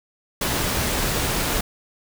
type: noise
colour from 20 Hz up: pink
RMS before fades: -23 dBFS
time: 0.41-1.61 s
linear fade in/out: 5 ms
effects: none